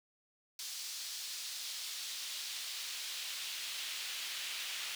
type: noise with high-pass filter sweep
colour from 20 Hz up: brown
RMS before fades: -42 dBFS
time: 0.59-4.95 s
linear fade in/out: 2 ms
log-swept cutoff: 4800 to 2900 Hz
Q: 1.4
effects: none